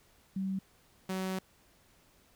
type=tone pair in turn; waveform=sine / sawtooth; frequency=191.7 / 188.08 Hz; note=G3 / F#3; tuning=-38 / +29 cents; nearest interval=unison; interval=33 cents; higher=first; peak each=-31 / -29 dBFS; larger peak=second; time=0.36-0.59 / 1.09-1.39 s; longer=second; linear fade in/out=5 ms; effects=pink hiss -65 dBFS RMS until 2.35 s